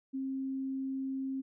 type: tone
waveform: sine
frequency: 267 Hz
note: C4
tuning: 35 cents sharp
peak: -33 dBFS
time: 0.13-1.42 s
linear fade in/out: 20 ms
effects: none